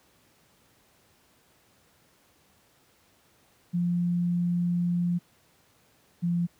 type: tone pair in turn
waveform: sine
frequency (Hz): 174.61 / 172.7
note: F3 / F3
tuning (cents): 0 / -19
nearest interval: unison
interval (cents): 19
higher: first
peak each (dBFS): -23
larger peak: neither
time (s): 3.73-5.19 / 6.22-6.47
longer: first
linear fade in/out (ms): 20
effects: pink hiss -63 dBFS RMS until 6.59 s + high-pass 80 Hz 12 dB/octave